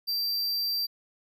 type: tone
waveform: square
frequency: 4699 Hz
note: D8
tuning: in tune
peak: -27 dBFS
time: 0.07-0.87 s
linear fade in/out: 20 ms
effects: none